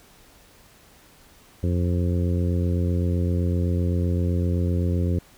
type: harmonic tone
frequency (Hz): 87.8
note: F2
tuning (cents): +10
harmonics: 1 / 2 / 3 / 4 / 5 / 6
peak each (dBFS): -21 / -27 / -31 / -33 / -35 / -37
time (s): 1.63-5.19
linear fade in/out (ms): 5
effects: pink hiss -53 dBFS RMS until 5.37 s